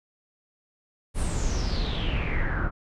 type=noise with low-pass filter sweep; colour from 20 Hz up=brown; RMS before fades=-26 dBFS; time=1.14-2.71 s; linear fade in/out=50 ms; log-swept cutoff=10000 to 1300 Hz; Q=7.7; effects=none